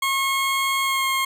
20% pulse tone with pitch glide, 1085 to 1072.5 Hz, C#6 to C6, -37 to +42 cents, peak -15 dBFS, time 0.02-1.25 s, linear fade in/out 5 ms, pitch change -21 cents, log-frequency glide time 0.83-1.05 s, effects none

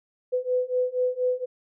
sine beating tone pair, 499.9 / 504.1 Hz, B4 / B4, +21 / +35 cents, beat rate 4.2 Hz, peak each -26 / -25 dBFS, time 0.32-1.46 s, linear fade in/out 20 ms, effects none

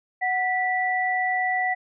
sine tone pair together, 740 / 1964.2 Hz, F#5 / B6, 0 / -10 cents, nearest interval octave + perfect fourth, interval 1690 cents, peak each -24 / -24 dBFS, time 0.21-1.75 s, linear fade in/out 20 ms, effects none

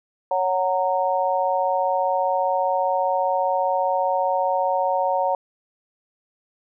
harmonic tone, 185 Hz, F#3, in tune, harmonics 3 / 4 / 5, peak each -23 / -23 / -23 dBFS, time 0.31-5.35 s, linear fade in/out 2 ms, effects none

